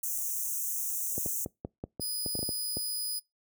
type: high-pass noise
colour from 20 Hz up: white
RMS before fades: -33 dBFS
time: 0.03-1.45 s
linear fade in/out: 5 ms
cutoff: 5900 Hz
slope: 96 dB/octave
type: clicks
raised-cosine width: 2 ms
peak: -22 dBFS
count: 12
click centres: 1.18 / 1.261 / 1.461 / 1.649 / 1.839 / 1.997 / 2.262 / 2.353 / 2.391 / 2.429 / 2.491 / 2.77 s
type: tone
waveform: 15% pulse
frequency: 4978 Hz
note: D#8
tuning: in tune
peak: -25 dBFS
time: 2-3.2 s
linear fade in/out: 20 ms
effects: noise-tail reverb RT60 0.2 s tail -25 dB re dry + high-pass 60 Hz 12 dB/octave